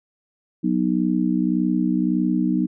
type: chord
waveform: sine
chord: B major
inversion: second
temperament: just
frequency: 185.21 / 246.9 / 308.7 Hz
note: F#3 / B3 / D#4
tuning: +2 / 0 / -14 cents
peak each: -22 dBFS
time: 0.63-2.67 s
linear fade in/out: 20 ms
effects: none